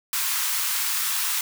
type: high-pass noise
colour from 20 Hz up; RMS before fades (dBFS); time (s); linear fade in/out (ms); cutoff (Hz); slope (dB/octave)
white; -25; 0.13-1.41; 2; 910; 48
effects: none